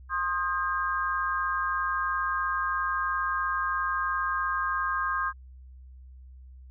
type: tone cluster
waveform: sine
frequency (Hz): 1062 / 1239 / 1603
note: C6 / D#6 / G6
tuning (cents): +25 / -8 / +38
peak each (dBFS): -30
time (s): 0.09-5.33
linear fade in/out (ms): 50
effects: added 64 Hz sine -45 dBFS peak until 6.7 s